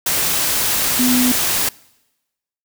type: tone in noise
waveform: sine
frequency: 249.4 Hz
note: B3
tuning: 17 cents sharp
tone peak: -14 dBFS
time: 0.99-1.32 s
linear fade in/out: 5 ms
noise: white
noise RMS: -18 dBFS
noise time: 0.06-1.69 s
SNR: +1 dB
effects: noise-tail reverb RT60 1.0 s tail -24 dB re dry